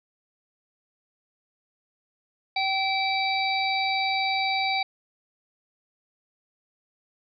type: harmonic tone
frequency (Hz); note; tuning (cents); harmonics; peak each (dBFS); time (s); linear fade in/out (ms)
772; G5; -27; 1 / 3 / 5 / 6; -26 / -27 / -31 / -33; 2.56-4.83; 5
effects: none